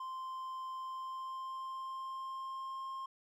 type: tone with pitch glide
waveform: triangle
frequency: 1043 to 1064.3 Hz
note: C6 to C6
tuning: -6 to +29 cents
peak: -38 dBFS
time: 0-3.06 s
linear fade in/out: 5 ms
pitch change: +35 cents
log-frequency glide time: 0.7-2.88 s
effects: none